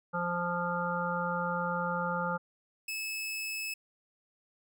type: harmonic tone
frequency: 174.61 Hz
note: F3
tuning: in tune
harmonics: 1 / 3 / 5 / 7 / 8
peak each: -36 / -36 / -36 / -36 / -36 dBFS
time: 0.13-2.38 s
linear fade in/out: 20 ms
type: tone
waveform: sawtooth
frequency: 2600 Hz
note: E7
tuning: 24 cents flat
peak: -31 dBFS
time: 2.88-3.74 s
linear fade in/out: 5 ms
effects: none